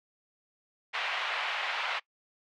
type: band-pass noise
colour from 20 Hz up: white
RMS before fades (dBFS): -33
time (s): 0.93-2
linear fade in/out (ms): 20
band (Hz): 660 to 3000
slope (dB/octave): 24
effects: noise-tail reverb RT60 0.1 s tail -22 dB re dry